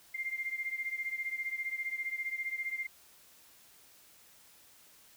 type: beating tone pair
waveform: sine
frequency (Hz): 2100 / 2115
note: C7 / C7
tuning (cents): +6 / +18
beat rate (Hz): 15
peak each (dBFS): -36 / -39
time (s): 0.14-2.87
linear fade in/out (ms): 10
effects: white hiss -60 dBFS RMS until 5.16 s